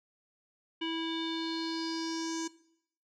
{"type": "tone with low-pass filter sweep", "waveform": "square", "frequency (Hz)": 327, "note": "E4", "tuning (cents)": -14, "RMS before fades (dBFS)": -35, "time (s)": [0.81, 2.48], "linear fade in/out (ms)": 10, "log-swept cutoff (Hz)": [3000, 6500], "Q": 6.3, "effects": ["noise-tail reverb RT60 0.7 s tail -18 dB re dry"]}